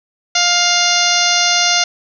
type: harmonic tone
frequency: 703 Hz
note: F5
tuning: 11 cents sharp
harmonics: 1 / 2 / 3 / 4 / 5 / 6 / 7 / 8 / 9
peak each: -20 / -20 / -20 / -20 / -20 / -20 / -20 / -20 / -20 dBFS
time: 0.35-1.84 s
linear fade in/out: 5 ms
effects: none